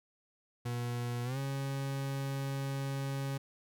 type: tone with pitch glide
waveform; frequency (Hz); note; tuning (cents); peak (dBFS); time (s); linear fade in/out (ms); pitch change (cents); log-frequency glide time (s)
40% pulse; 120.7 to 137.06; B2 to C#3; -39 to -19; -33; 0.65-3.38; 10; +220; 1.24-1.38
effects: none

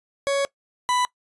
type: tone pair in turn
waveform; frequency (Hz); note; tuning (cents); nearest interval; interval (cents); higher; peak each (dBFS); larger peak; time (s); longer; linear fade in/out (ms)
40% pulse; 557 / 992.5; C#5 / B5; +8 / +8; minor seventh; 1000; second; -19; neither; 0.27-0.45 / 0.89-1.05; first; 0
effects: noise-tail reverb RT60 0.1 s tail -20 dB re dry + resampled to 24000 Hz

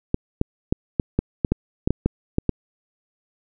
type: clicks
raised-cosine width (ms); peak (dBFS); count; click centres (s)
3; -5; 12; 0.144 / 0.414 / 0.725 / 0.998 / 1.19 / 1.448 / 1.52 / 1.875 / 1.906 / 2.06 / 2.384 / 2.493
effects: none

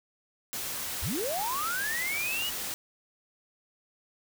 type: noise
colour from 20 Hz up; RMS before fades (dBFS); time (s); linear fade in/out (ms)
white; -35; 0.53-2.74; 0
type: linear sweep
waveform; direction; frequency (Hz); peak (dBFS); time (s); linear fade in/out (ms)
sine; up; 40.11 to 2960; -30; 1.02-2.5; 10
effects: none

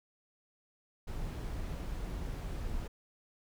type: noise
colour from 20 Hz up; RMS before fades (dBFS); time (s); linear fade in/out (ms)
brown; -38; 1.07-2.88; 10
effects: none

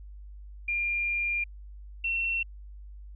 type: tone pair in turn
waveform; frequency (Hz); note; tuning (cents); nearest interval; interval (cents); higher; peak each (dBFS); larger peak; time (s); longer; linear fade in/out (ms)
sine; 2400 / 2712; D7 / E7; +37 / +49; major second; 212; second; -26; neither; 0.68-1.44 / 2.04-2.43; first; 5
effects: added 50 Hz sine -42 dBFS peak until 3.15 s

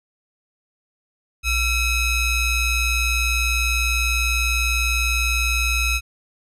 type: ring-modulated tone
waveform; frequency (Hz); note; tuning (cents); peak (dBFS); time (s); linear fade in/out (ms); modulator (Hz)
40% pulse; 1300; E6; -24; -14; 1.43-6.01; 50; 1240
effects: resampled to 32000 Hz

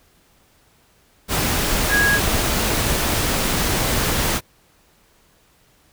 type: tone in noise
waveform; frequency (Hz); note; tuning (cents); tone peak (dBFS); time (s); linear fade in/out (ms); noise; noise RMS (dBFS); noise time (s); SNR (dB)
sine; 1652; G#6; -10; -15; 1.89-2.2; 50; pink; -20; 1.28-4.41; +2
effects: pink hiss -57 dBFS RMS until 5.92 s

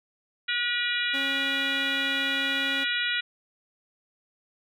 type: harmonic tone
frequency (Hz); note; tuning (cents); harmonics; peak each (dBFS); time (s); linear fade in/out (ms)
482.5; B4; -40; 3 / 4 / 5 / 6 / 7 / 8; -30 / -31 / -32 / -33 / -33 / -34; 0.48-3.21; 10
type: tone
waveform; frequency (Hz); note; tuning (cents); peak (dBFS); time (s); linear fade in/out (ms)
sawtooth; 273.5; C#4; -23; -30; 1.13-2.85; 20
effects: none

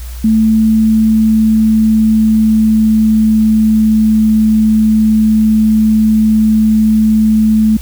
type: tone with pitch glide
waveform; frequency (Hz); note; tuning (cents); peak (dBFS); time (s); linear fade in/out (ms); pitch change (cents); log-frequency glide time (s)
sine; 220 to 217.5; A3 to A3; 0 to -20; -6; 0.24-7.77; 5; -20; 0.53-4.26
effects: added 60 Hz sine -22 dBFS peak until 7.81 s + white hiss -36 dBFS RMS until 7.81 s

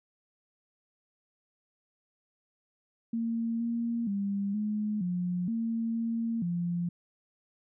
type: tone with pitch steps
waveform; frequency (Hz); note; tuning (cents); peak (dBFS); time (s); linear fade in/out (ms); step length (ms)
sine; 229.5 / 233.3 / 199.6 / 211.4 / 178.3 / 228 / 229.3 / 173.4; A#3 / A#3 / G3 / G#3 / F3 / A#3 / A#3 / F3; -27 / +2 / +32 / +31 / +36 / -38 / -28 / -12; -28; 3.13-6.89; 5; 470
effects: none

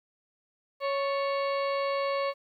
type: harmonic tone with a mistuned harmonic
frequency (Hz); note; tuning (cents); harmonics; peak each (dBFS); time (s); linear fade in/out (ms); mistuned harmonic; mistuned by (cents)
554.4; C#5; 0; 1 / 2 / 3 / 4 / 5 / 6 / 7 / 8; -28 / -32 / -45 / -39 / -44 / -50 / -49 / -44; 0.8-2.34; 50; 3; +85
effects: 11-bit

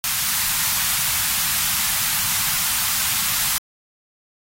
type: band-stop noise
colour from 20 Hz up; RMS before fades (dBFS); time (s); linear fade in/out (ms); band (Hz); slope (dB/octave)
white; -21; 0.04-3.58; 0; 200 to 860; 24
effects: AAC 48 kbps

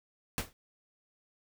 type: noise with exponential decay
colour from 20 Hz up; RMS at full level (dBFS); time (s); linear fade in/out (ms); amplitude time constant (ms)
pink; -29; 0.38-0.53; 0; 31
effects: none

